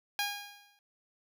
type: tone with exponential decay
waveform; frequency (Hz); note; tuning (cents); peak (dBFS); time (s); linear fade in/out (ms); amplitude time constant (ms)
10% pulse; 816; G#5; -31; -20; 0.19-0.79; 1; 130
effects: none